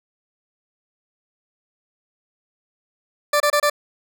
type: tone bursts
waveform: 20% pulse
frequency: 588 Hz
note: D5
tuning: 2 cents sharp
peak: -10 dBFS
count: 4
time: 3.33-3.699 s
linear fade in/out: 5 ms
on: 72 ms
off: 27 ms
effects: none